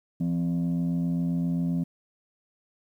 sine tone pair together, 170 / 257.6 Hz, F3 / C4, -46 / -27 cents, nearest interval perfect fifth, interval 719 cents, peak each -23 / -27 dBFS, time 0.2-1.84 s, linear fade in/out 10 ms, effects tanh soft clip ceiling -21 dBFS + 10-bit

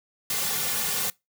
white noise with comb filter, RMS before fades -27 dBFS, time 0.3-1.1 s, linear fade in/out 2 ms, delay 3.1 ms, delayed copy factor -1, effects noise-tail reverb RT60 0.2 s tail -23 dB re dry + high-pass 100 Hz 12 dB/octave

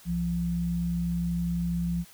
sine tone pair together, 64.6 / 172.33 Hz, C2 / F3, -21 / -23 cents, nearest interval octave + perfect fourth, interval 1698 cents, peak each -34 / -26 dBFS, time 0.05-2.05 s, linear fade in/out 50 ms, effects white hiss -53 dBFS RMS until 2.13 s

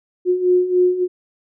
sine beating tone pair, 359.3 / 362.8 Hz, F4 / F#4, +49 / -34 cents, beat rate 3.5 Hz, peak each -19 / -14 dBFS, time 0.25-1.08 s, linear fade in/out 50 ms, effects none

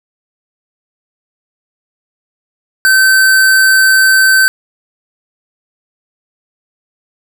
square tone, 1541 Hz, G6, 30 cents flat, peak -6 dBFS, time 2.85-4.48 s, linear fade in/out 0 ms, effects none

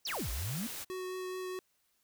sine exponential two-way sweep, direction down then up, 6300 to 52.2 to 250.2 Hz, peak -35 dBFS, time 0.05-0.67 s, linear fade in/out 5 ms, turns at 0.3 s
white noise, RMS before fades -42 dBFS, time 0.06-0.85 s, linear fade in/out 20 ms
square tone with vibrato, 370 Hz, F#4, in tune, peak -38 dBFS, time 0.9-1.59 s, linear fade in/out 0 ms, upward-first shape triangle, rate 4.7 Hz, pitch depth 11 cents each way
effects white hiss -75 dBFS RMS until 2.03 s

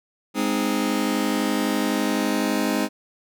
sawtooth chord, Ab major, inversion none, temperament just, 207.7 / 259.6 / 311.5 Hz, Ab3 / C4 / Eb4, 0 / -13 / +2 cents, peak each -21 dBFS, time 0.34-2.89 s, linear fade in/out 50 ms, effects none

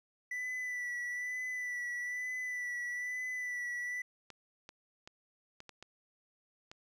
triangle tone with vibrato, 1975.5 Hz, B6, in tune, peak -34 dBFS, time 0.31-4.02 s, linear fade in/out 5 ms, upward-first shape sine, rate 1.1 Hz, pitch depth 29 cents each way
clicks, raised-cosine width 0.2 ms, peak -31 dBFS, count 7, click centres 4.303 / 4.691 / 5.075 / 5.604 / 5.693 / 5.826 / 6.715 s
effects none

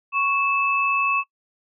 sine tone pair together, 1108.7 / 2619 Hz, C#6 / E7, 0 / -12 cents, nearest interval octave + minor third, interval 1488 cents, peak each -21 / -21 dBFS, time 0.12-1.24 s, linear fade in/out 50 ms, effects noise-tail reverb RT60 0.1 s tail -22 dB re dry

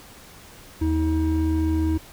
triangle tone pair together, 79.5 / 318 Hz, D#2 / D#4, +38 / +38 cents, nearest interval 2 octaves, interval 2400 cents, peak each -20 dBFS, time 0.81-1.98 s, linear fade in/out 10 ms, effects pink hiss -46 dBFS RMS until 2.12 s

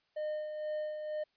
triangle tone with tremolo, 610 Hz, D#5, 34 cents flat, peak -31 dBFS, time 0.16-1.24 s, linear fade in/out 10 ms, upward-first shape sine, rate 2.1 Hz, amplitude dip 45%, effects white hiss -75 dBFS RMS until 1.36 s + resampled to 11025 Hz

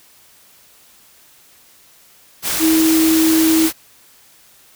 sine tone in noise, 320.9 Hz, E4, 46 cents flat, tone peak -11 dBFS, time 2.59-3.7 s, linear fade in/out 50 ms, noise white, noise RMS -20 dBFS, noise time 2.42-3.73 s, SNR +6 dB, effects white hiss -49 dBFS RMS until 4.75 s

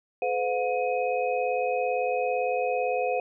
sine tone cluster, 430.2 / 508 / 718 / 2518 Hz, A4 / B4 / F5 / D#7, -39 / +49 / +48 / +20 cents, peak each -32 / -27 / -28 / -35 dBFS, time 0.22-3.2 s, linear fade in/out 2 ms, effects none

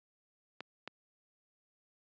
clicks, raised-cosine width 0.3 ms, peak -25 dBFS, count 2, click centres 0.606 / 0.876 s, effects high-pass 200 Hz 12 dB/octave + resampled to 16000 Hz

